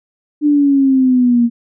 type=exponential sweep; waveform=sine; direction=down; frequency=299 to 233.1 Hz; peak=-8 dBFS; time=0.41-1.5 s; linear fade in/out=50 ms; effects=none